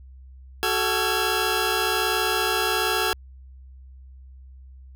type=tone cluster; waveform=20% pulse; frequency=373.9 / 435.1 / 1360 / 1649 Hz; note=F#4 / A4 / F6 / G#6; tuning=+18 / -19 / -46 / -13 cents; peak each=-22 dBFS; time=0.63-3.13 s; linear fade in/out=0 ms; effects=added 65 Hz sine -42 dBFS peak until 4.95 s